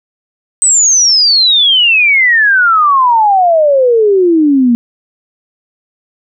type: exponential sweep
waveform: sine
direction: down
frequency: 8210 to 231.5 Hz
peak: -5 dBFS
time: 0.62-4.75 s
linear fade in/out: 0 ms
effects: none